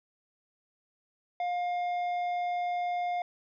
triangle tone with tanh clipping, 709 Hz, F5, 26 cents sharp, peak -30 dBFS, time 1.4-3.22 s, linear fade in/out 2 ms, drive 12 dB, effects none

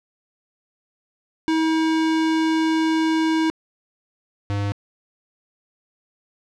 square tone pair in turn, 320 / 101.23 Hz, D#4 / G#2, +49 / -44 cents, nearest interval octave + minor sixth, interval 1993 cents, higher first, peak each -18 / -22 dBFS, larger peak first, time 1.48-3.5 / 4.5-4.72 s, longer first, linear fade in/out 0 ms, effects low-pass 5000 Hz 12 dB/octave

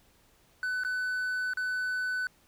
triangle tone with dropouts, 1500 Hz, F#6, 23 cents sharp, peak -27 dBFS, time 0.63-2.27 s, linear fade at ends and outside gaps 1 ms, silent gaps 0.836-0.848 / 1.535-1.572 s, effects pink hiss -64 dBFS RMS until 2.47 s

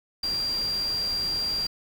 sine tone in noise, 4747 Hz, D8, 18 cents sharp, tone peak -25 dBFS, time 0.23-1.67 s, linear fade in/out 5 ms, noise pink, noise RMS -39 dBFS, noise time 0.23-1.67 s, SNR +11 dB, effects none

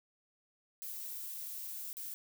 violet noise with dropouts, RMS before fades -43 dBFS, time 0.82-2.14 s, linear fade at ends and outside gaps 0 ms, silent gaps 1.343-1.346 / 1.93-1.969 s, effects none

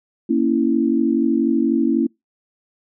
sine chord, A# diminished, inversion none, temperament equal, 233.1 / 277.2 / 329.6 Hz, A#3 / C#4 / E4, 0 / 0 / 0 cents, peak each -19 / -19 / -19 dBFS, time 0.29-2.07 s, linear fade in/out 10 ms, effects noise-tail reverb RT60 0.2 s tail -26 dB re dry

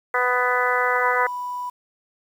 harmonic tone, 248.5 Hz, B3, 11 cents sharp, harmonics 2 / 3 / 4 / 5 / 6 / 7 / 8, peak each -25 / -28 / -25 / -25 / -25 / -28 / -26 dBFS, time 0.14-1.27 s, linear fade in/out 5 ms
sine tone, 987 Hz, B5, 1 cent flat, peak -26 dBFS, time 0.95-1.7 s, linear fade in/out 10 ms
effects 8-bit

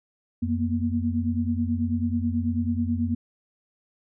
sine tone cluster, 90.1 / 232.5 / 241.7 Hz, F#2 / A#3 / B3, -45 / -4 / -37 cents, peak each -27 dBFS, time 0.42-3.15 s, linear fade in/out 10 ms, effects none

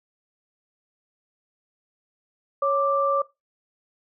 sine tone pair together, 554.4 / 1175.9 Hz, C#5 / D6, 0 / +2 cents, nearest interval octave + minor second, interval 1302 cents, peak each -22 dBFS, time 2.62-3.22 s, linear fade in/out 5 ms, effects noise-tail reverb RT60 0.2 s tail -18 dB re dry

